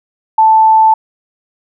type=tone; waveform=sine; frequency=880 Hz; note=A5; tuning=in tune; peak=-4 dBFS; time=0.38-0.94 s; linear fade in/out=5 ms; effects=none